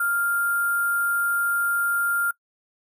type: tone with sample-and-hold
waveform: sine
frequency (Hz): 1396.9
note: F6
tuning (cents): 0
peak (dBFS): -20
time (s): 0-2.31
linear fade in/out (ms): 5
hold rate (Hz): 11025
effects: noise-tail reverb RT60 0.1 s tail -22 dB re dry